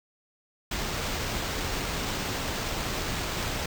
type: noise with sample-and-hold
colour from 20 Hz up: pink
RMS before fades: -31 dBFS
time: 0.71-3.66 s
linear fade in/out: 5 ms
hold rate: 11025 Hz
effects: none